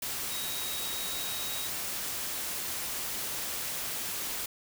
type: tone in noise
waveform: sine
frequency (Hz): 3800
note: A#7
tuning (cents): +33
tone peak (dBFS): -39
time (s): 0.31-1.67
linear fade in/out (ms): 5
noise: white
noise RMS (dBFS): -35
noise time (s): 0.02-4.46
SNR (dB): -7
effects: none